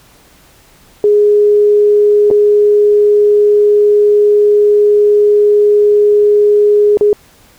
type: tone with dropouts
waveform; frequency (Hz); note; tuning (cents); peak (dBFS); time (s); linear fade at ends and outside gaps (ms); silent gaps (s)
sine; 415.3; G#4; 0; -5; 1.04-7.13; 1; 2.303-2.311 / 6.972-7.01
effects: pink hiss -45 dBFS RMS until 7.58 s